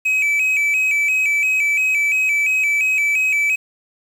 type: tone with vibrato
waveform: triangle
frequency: 2422 Hz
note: D#7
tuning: 47 cents flat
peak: -13 dBFS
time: 0.05-3.56 s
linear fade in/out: 10 ms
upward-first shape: square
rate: 2.9 Hz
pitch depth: 82 cents each way
effects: 7-bit